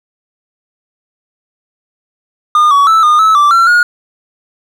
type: tone with pitch steps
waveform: triangle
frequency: 1215 / 1129 / 1316 / 1219 / 1301 / 1169 / 1358 / 1437 Hz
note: D#6 / C#6 / E6 / D#6 / E6 / D6 / F6 / F6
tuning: -42 / +31 / -3 / -36 / -23 / -8 / -49 / +49 cents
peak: -3 dBFS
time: 2.55-3.83 s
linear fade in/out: 2 ms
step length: 160 ms
effects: none